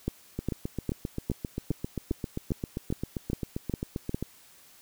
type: two click trains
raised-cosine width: 3 ms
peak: -18 / -15 dBFS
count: 30 / 11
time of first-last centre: 0.39-4.226 / 0.08-4.145 s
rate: 7.56 / 2.46 Hz
effects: white hiss -56 dBFS RMS until 4.81 s